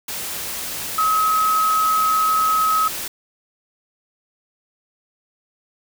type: tone in noise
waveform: sine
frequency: 1278 Hz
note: D#6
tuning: 46 cents sharp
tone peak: -15 dBFS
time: 0.98-2.88 s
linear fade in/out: 5 ms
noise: white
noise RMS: -28 dBFS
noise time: 0.08-3.08 s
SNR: +10 dB
effects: none